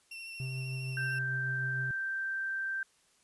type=tone with vibrato; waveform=35% pulse; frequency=2709 Hz; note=E7; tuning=47 cents sharp; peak=-40 dBFS; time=0.11-1.19 s; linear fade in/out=5 ms; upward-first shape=sine; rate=13 Hz; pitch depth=22 cents each way
type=tone with tremolo; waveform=triangle; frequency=130.5 Hz; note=C3; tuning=4 cents flat; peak=-32 dBFS; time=0.4-1.91 s; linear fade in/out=0 ms; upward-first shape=triangle; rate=6.6 Hz; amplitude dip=25%
type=tone; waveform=sine; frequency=1567 Hz; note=G6; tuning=1 cent flat; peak=-32 dBFS; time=0.97-2.83 s; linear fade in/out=2 ms
effects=white hiss -68 dBFS RMS until 3.23 s + resampled to 24000 Hz